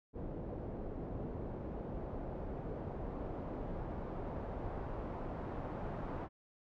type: noise with low-pass filter sweep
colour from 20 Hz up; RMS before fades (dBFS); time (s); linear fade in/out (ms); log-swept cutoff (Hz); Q
pink; -42; 0.13-6.29; 50; 490 to 920; 1.1
effects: none